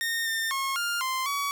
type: tone with pitch steps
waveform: sawtooth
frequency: 1838 / 1807 / 1084 / 1404 / 1043 / 1132 Hz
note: A#6 / A6 / C#6 / F6 / C6 / C#6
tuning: -25 / +46 / -39 / +9 / -6 / +36 cents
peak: -23 dBFS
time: 0.01-1.51 s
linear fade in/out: 0 ms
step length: 250 ms
effects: none